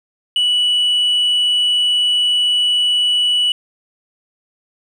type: tone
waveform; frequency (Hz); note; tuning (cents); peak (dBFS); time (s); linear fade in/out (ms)
sine; 2951; F#7; -5; -10; 0.36-3.52; 2
effects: tanh soft clip ceiling -11 dBFS + 8-bit